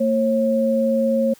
sine tone pair together, 227.9 / 542 Hz, A#3 / C#5, -39 / -39 cents, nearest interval octave + minor third, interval 1500 cents, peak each -19 / -18 dBFS, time 0-1.34 s, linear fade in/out 10 ms, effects white hiss -51 dBFS RMS until 1.39 s

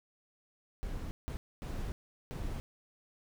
brown noise bursts at uneven times, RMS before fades -38 dBFS, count 4, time 0.83-1.11 / 1.28-1.37 / 1.62-1.92 / 2.31-2.6 s, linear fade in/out 0 ms, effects none

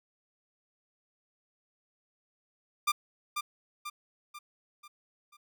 sawtooth tone with echo, 1193 Hz, D6, 27 cents sharp, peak -21 dBFS, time 2.87-2.92 s, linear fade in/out 10 ms, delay 490 ms, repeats 5, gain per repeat -6 dB, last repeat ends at 5.37 s, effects none

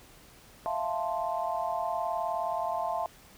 sine chord, F major seventh, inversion third, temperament equal, 659.3 / 698.5 / 880 / 1046.5 Hz, E5 / F5 / A5 / C6, 0 / 0 / 0 / 0 cents, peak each -34 / -33 / -34 / -36 dBFS, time 0.66-3.06 s, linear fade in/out 0 ms, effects pink hiss -55 dBFS RMS until 3.37 s

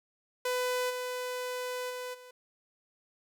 sawtooth tone with level steps, 500 Hz, B4, 21 cents sharp, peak -25 / -30 / -33 / -45 dBFS, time 0.45-2.31 s, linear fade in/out 5 ms, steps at 0.89 / 1.89 / 2.13 s, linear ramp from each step 20 ms, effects none

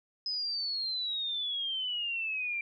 sine exponential sweep, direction down, 5090 to 2349 Hz, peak -31 dBFS, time 0.26-2.61 s, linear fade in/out 2 ms, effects none

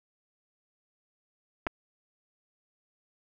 clicks, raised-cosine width 0.5 ms, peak -16 dBFS, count 2, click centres 1.667 / 1.67 s, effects none

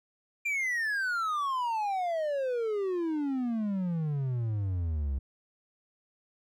triangle exponential sweep, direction down, 2400 to 65 Hz, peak -26 dBFS, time 0.45-5.19 s, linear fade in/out 10 ms, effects none

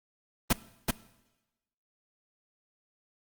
pink noise with echo, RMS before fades -23 dBFS, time 0.5-0.53 s, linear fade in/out 5 ms, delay 380 ms, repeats 1, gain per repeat -3 dB, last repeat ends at 0.91 s, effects noise-tail reverb RT60 1.0 s tail -19 dB re dry + Opus 32 kbps

